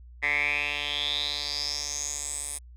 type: tone with band-pass filter sweep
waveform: 10% pulse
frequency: 145.5 Hz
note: D3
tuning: 16 cents flat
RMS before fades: -30 dBFS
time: 0.22-2.59 s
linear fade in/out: 20 ms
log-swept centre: 2000 to 9400 Hz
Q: 7.6
effects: added 60 Hz sine -45 dBFS peak until 2.76 s